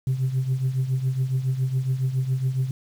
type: tone with tremolo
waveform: sine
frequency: 130.81 Hz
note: C3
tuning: in tune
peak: -16 dBFS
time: 0.07-2.71 s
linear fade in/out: 2 ms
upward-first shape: triangle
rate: 7.2 Hz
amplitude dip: 80%
effects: tanh soft clip ceiling -17 dBFS + 8-bit